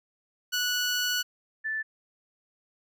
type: tone pair in turn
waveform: 15% pulse / sine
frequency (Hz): 1474 / 1756.5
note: F#6 / A6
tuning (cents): -7 / -3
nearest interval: minor third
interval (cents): 304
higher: second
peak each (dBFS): -19 / -28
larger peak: first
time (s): 0.52-1.23 / 1.64-1.83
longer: first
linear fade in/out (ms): 20
effects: none